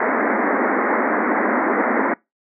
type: band-pass noise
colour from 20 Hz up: pink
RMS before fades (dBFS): -19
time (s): 0-2.14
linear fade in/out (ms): 5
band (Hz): 210 to 2100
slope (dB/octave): 96
effects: noise-tail reverb RT60 0.2 s tail -24 dB re dry